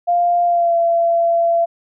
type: tone with pitch glide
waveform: sine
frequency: 698.5 to 677.4 Hz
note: F5 to E5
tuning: 0 to +47 cents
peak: -12 dBFS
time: 0.07-1.66 s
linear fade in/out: 20 ms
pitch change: -53 cents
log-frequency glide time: 0.45-0.76 s
effects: none